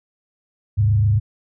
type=tone with frequency modulation; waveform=sine; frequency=103.83 Hz; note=G#2; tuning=in tune; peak=-13 dBFS; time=0.77-1.2 s; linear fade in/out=20 ms; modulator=27.1 Hz; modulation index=0.56; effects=none